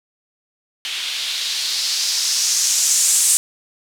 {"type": "noise with low-pass filter sweep", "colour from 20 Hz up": "violet", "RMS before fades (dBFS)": -19, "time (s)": [0.85, 3.37], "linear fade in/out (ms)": 0, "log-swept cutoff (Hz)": [3100, 8200], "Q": 2.4, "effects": []}